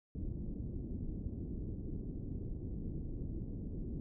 pink low-pass noise, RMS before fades -41 dBFS, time 0.15-4 s, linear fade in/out 0 ms, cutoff 330 Hz, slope 24 dB/octave, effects none

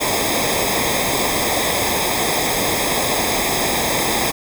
pink noise with comb filter, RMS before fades -19 dBFS, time 0-4.32 s, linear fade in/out 20 ms, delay 0.69 ms, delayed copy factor -0.85, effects none

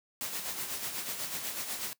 white noise with tremolo, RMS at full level -35 dBFS, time 0.21-1.93 s, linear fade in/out 0 ms, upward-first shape sine, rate 8.1 Hz, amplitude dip 50%, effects noise-tail reverb RT60 0.1 s tail -20 dB re dry + high-pass 100 Hz 12 dB/octave

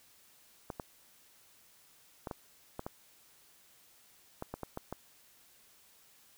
clicks, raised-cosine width 1 ms, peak -24 dBFS, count 11, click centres 0.702 / 0.798 / 2.272 / 2.312 / 2.794 / 2.865 / 4.424 / 4.54 / 4.633 / 4.774 / 4.926 s, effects white hiss -63 dBFS RMS until 6.37 s

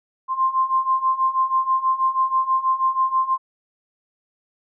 sine beating tone pair, 1046.5 / 1052.7 Hz, C6 / C6, 0 / +10 cents, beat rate 6.2 Hz, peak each -22 / -19 dBFS, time 0.28-3.38 s, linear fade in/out 50 ms, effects none

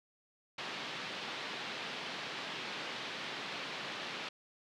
white band-pass noise, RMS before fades -42 dBFS, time 0.58-4.29 s, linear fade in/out 5 ms, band 140 to 3900 Hz, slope 24 dB/octave, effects none

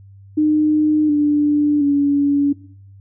sine tone with pitch steps, 304.9 / 294.5 / 284.5 Hz, D#4 / D4 / C#4, -35 / +5 / +45 cents, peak -12 dBFS, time 0.37-2.53 s, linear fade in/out 10 ms, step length 720 ms, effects noise-tail reverb RT60 0.6 s tail -20 dB re dry + added 98 Hz sine -40 dBFS peak until 3 s

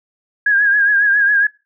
sine tone with vibrato, 1642 Hz, G#6, 20 cents flat, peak -10 dBFS, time 0.46-1.47 s, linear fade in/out 5 ms, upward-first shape triangle, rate 7.3 Hz, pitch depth 69 cents each way, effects noise-tail reverb RT60 0.3 s tail -25 dB re dry

